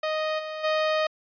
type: tone with level steps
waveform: sawtooth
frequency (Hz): 622.3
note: D#5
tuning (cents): 0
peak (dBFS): -21 / -28 / -18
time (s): 0.03-1.07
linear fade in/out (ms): 5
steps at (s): 0.38 / 0.63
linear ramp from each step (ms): 20
effects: resampled to 11025 Hz